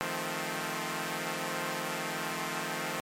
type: chord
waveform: 5% pulse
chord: F dominant seventh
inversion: third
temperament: equal with one note detuned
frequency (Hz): 155.56 / 174.61 / 216.7 / 261.6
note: Eb3 / F3 / A3 / C4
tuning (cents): 0 / 0 / -26 / 0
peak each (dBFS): -27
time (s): 0.01-3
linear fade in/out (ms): 0
effects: MP3 64 kbps